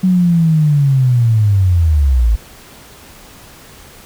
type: linear sweep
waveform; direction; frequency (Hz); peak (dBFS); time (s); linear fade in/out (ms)
sine; down; 187.8 to 51.91; -8; 0.03-2.36; 10
effects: pink hiss -39 dBFS RMS until 4.05 s